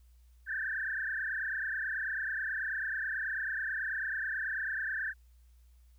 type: tone with frequency modulation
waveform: sine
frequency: 1661.2 Hz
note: G#6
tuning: in tune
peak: -32 dBFS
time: 0.46-5.14 s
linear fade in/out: 50 ms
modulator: 29.2 Hz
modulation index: 4.9
effects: added 60 Hz sine -57 dBFS peak until 5.98 s + white hiss -75 dBFS RMS until 5.98 s